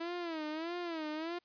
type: tone with vibrato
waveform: sawtooth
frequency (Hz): 327.6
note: E4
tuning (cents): -11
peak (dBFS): -33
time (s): 0-1.39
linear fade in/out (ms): 10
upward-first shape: sine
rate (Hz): 1.6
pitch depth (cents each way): 130
effects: white hiss -75 dBFS RMS until 1.44 s + resampled to 11025 Hz